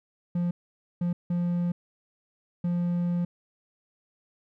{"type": "tone bursts at uneven times", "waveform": "triangle", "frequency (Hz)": 174.61, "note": "F3", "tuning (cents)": 0, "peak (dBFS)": -22, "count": 4, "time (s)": [[0.35, 0.51], [1.01, 1.13], [1.3, 1.72], [2.64, 3.25]], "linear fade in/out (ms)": 5, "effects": []}